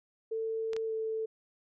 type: tone with pitch glide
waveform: sine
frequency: 446.4 to 442.3 Hz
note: A4 to A4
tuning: +25 to +9 cents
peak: -31 dBFS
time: 0.31-1.26 s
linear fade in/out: 10 ms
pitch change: -16 cents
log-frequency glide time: 0.86-0.93 s
type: clicks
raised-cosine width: 0.2 ms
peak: -25 / -24 dBFS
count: 2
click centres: 0.733 / 0.765 s
effects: none